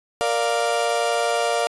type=chord; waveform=35% pulse; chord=Bb major; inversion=none; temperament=equal; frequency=466.2 / 587.3 / 698.5 Hz; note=Bb4 / D5 / F5; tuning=0 / 0 / 0 cents; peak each=-23 / -23 / -21 dBFS; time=0.21-1.67 s; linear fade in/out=0 ms; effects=resampled to 24000 Hz